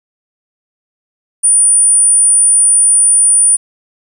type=tone; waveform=sine; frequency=9397 Hz; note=D9; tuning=in tune; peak=-4 dBFS; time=1.43-3.57 s; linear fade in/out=20 ms; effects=tanh soft clip ceiling -2 dBFS + 7-bit